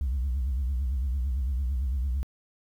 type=tone with vibrato; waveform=sine; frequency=65.41 Hz; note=C2; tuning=in tune; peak=-23 dBFS; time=0.01-2.23 s; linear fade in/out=0 ms; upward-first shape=triangle; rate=8.9 Hz; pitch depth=200 cents each way; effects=tanh soft clip ceiling -23 dBFS + 10-bit